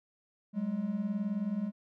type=beating tone pair; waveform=triangle; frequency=190 / 209 Hz; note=F#3 / G#3; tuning=+46 / +11 cents; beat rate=19 Hz; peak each=-34 / -30 dBFS; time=0.53-1.72 s; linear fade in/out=50 ms; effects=none